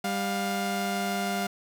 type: tone pair together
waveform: sawtooth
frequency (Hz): 197.8 / 705.5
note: G3 / F5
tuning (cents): +16 / +17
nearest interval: octave + minor seventh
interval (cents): 2201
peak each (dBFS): -26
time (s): 0.04-1.47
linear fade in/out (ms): 5
effects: none

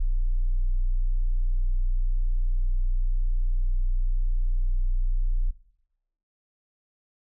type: tone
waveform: sine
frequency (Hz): 30.49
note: B0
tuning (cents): -21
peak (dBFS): -19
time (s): 0-5.51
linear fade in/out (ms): 10
effects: noise-tail reverb RT60 0.8 s tail -19 dB re dry + tanh soft clip ceiling -17 dBFS

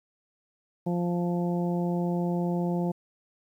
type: harmonic tone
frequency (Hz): 174.61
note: F3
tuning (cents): 0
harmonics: 1 / 2 / 3 / 4 / 5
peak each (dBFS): -26 / -32 / -36 / -38 / -40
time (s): 0.86-2.92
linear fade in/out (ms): 10
effects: 10-bit

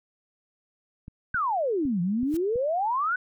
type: clicks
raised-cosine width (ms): 5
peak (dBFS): -28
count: 6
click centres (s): 1.081 / 1.345 / 1.854 / 2.231 / 2.341 / 2.558
type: exponential two-way sweep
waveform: sine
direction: down then up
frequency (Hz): 1568 to 167.9 to 1522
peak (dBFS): -23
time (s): 1.34-3.16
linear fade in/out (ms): 5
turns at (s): 2.01
type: noise with exponential growth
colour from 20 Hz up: white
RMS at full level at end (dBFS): -40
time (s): 2.25-2.37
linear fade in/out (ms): 5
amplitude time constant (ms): 25
effects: none

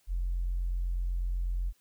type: tone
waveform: sine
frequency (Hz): 44.06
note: F1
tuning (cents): +16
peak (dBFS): -27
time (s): 0.07-1.73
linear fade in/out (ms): 50
effects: tanh soft clip ceiling -24 dBFS + white hiss -69 dBFS RMS until 1.8 s

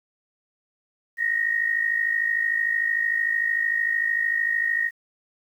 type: tone pair together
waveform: sine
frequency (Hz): 1856 / 1909.3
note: A#6 / A#6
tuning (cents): -8 / +41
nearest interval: unison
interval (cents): 49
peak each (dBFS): -22 / -26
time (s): 1.17-4.91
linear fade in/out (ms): 50
effects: 9-bit

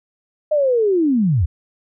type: linear sweep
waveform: sine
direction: down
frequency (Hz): 620 to 68.3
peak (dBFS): -13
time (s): 0.51-1.46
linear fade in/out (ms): 10
effects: none

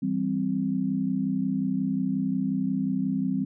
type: chord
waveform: sine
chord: C major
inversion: first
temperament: equal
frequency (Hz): 164.81 / 196 / 261.6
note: E3 / G3 / C4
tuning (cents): 0 / 0 / 0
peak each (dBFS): -32 / -27 / -27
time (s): 0.02-3.45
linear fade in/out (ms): 10
effects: none

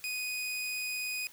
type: tone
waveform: sawtooth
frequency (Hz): 2489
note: D#7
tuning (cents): 0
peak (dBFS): -30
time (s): 0.04-1.27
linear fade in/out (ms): 0
effects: white hiss -55 dBFS RMS until 1.32 s

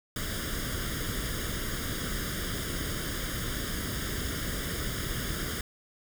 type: noise with comb filter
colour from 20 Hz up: pink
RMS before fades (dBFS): -33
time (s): 0.16-5.61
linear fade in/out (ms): 2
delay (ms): 0.59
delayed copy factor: +0.8
effects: none

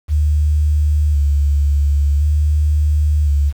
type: tone with vibrato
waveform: sine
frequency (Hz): 73.42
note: D2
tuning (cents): 0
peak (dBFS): -11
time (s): 0.08-3.53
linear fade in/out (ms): 50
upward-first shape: square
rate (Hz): 0.47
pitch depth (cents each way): 39
effects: 7-bit

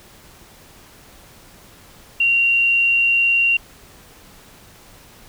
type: tone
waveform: sine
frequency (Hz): 2759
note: F7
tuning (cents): -22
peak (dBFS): -13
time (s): 2.2-3.57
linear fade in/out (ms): 5
effects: pink hiss -46 dBFS RMS until 5.28 s

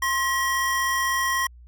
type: tone pair together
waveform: square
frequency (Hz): 1059.6 / 1916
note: C6 / A#6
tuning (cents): +22 / +47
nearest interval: minor seventh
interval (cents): 1025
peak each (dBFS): -25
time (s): 0.02-1.47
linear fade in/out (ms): 5
effects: added 60 Hz sine -44 dBFS peak until 1.67 s

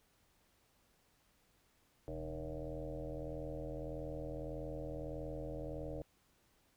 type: tone with frequency modulation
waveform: sine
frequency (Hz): 305.7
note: D#4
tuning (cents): -30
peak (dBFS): -40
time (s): 2.08-6.02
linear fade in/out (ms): 0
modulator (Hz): 81.6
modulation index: 3.9
effects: pink hiss -73 dBFS RMS until 6.76 s

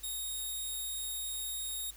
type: tone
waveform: 5% pulse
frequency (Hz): 3729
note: A#7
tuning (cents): 0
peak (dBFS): -28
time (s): 0.03-1.91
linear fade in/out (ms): 10
effects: added 50 Hz sine -54 dBFS peak until 1.96 s + white hiss -56 dBFS RMS until 1.96 s

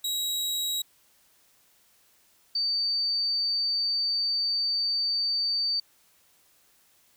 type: tone pair in turn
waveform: sawtooth / sine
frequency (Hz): 3843 / 4597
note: B7 / D8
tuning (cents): -48 / -38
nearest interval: minor third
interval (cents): 310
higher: second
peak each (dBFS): -24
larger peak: neither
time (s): 0.04-0.82 / 2.55-5.8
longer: second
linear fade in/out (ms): 5
effects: white hiss -63 dBFS RMS until 7.16 s

